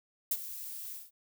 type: noise with ADSR envelope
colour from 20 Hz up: violet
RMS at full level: -28 dBFS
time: 0.31-1.11 s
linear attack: 6 ms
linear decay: 47 ms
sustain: -14 dB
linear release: 190 ms
effects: none